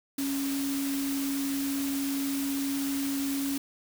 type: tone in noise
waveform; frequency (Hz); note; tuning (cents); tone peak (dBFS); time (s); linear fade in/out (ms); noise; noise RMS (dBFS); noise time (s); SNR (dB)
sine; 276.4; C#4; -5; -28; 0.18-3.58; 5; white; -37; 0.18-3.58; +6
effects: none